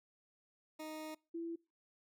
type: tone pair in turn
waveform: 20% pulse / sine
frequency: 311.1 / 334.3 Hz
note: D#4 / E4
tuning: 0 / +24 cents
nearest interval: minor second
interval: 124 cents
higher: second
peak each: -39 / -39 dBFS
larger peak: neither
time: 0.79-1.15 / 1.34-1.56 s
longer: first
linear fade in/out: 10 ms
effects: noise-tail reverb RT60 0.3 s tail -25 dB re dry